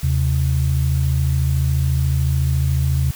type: tone pair together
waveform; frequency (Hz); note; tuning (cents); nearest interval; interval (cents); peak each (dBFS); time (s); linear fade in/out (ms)
sine; 79.2 / 133.2; D#2 / C3; +31 / +31; major sixth; 900; -17; 0.03-3.11; 5
effects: tanh soft clip ceiling -7 dBFS + white hiss -37 dBFS RMS until 3.15 s